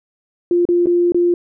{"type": "tone with dropouts", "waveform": "sine", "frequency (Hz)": 349.2, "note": "F4", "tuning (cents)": 0, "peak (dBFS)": -11, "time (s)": [0.51, 1.34], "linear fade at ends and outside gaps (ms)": 2, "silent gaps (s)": [[0.653, 0.688], [0.859, 0.869], [1.121, 1.145]], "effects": []}